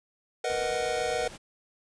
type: chord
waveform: square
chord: B major seventh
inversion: third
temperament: equal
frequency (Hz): 466.2 / 493.9 / 622.3 / 740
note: A#4 / B4 / D#5 / F#5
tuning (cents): 0 / 0 / 0 / 0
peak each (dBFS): -34 / -33 / -34 / -33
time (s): 0.44-1.28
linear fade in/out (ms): 5
type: noise with tremolo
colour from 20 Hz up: pink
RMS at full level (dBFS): -44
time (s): 0.48-1.38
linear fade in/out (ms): 20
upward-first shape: sine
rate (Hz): 8.4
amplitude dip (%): 25
effects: resampled to 22050 Hz